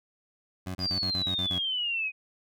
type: tone bursts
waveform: 20% pulse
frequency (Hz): 92.5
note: F#2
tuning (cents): 0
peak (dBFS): -28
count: 8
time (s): 0.66-1.59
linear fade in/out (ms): 10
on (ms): 90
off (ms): 30
type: exponential sweep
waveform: sine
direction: down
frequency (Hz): 4922 to 2489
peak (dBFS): -27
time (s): 0.79-2.12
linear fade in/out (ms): 50
effects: none